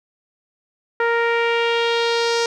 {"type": "tone with low-pass filter sweep", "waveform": "sawtooth", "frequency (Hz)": 466.2, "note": "A#4", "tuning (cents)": 0, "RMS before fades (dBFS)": -19, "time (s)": [1, 2.46], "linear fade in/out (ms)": 2, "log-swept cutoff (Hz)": [1700, 5600], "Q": 2.3, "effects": []}